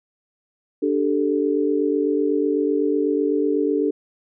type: chord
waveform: sine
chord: D suspended fourth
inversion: none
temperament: equal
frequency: 293.7 / 392 / 440 Hz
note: D4 / G4 / A4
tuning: 0 / 0 / 0 cents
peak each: -21 / -23 / -22 dBFS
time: 0.82-3.91 s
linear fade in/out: 10 ms
effects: none